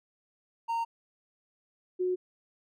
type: tone pair in turn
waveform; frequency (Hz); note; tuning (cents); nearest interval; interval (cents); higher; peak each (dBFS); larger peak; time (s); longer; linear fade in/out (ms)
triangle / sine; 922 / 365.2; A#5 / F#4; -19 / -23; octave + major third; 1604; first; -26; neither; 0.68-0.85 / 1.99-2.16; neither; 20
effects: none